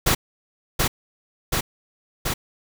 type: noise with echo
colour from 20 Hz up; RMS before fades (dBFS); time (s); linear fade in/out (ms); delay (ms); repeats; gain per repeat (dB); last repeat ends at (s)
pink; -18; 0.06-0.15; 10; 730; 3; -2; 2.34
effects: none